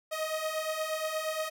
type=beating tone pair; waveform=sawtooth; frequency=622.3 / 630.8 Hz; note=D#5 / D#5; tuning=0 / +24 cents; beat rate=8.5 Hz; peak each=-32 / -29 dBFS; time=0.11-1.5 s; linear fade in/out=20 ms; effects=none